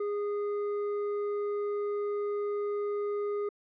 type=tone with hard clipping; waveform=sine; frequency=411.3 Hz; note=G#4; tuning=17 cents flat; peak=-31 dBFS; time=0-3.49 s; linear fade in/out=5 ms; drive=7 dB; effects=low-pass 2000 Hz 12 dB/octave